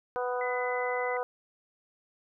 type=harmonic tone; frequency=248 Hz; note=B3; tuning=7 cents sharp; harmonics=2 / 3 / 4 / 5 / 6; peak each=-31 / -35 / -37 / -39 / -41 dBFS; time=0.16-1.23 s; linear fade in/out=0 ms
type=tone; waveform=sine; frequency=2010 Hz; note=B6; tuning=30 cents sharp; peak=-35 dBFS; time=0.41-1.17 s; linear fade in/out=2 ms
effects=none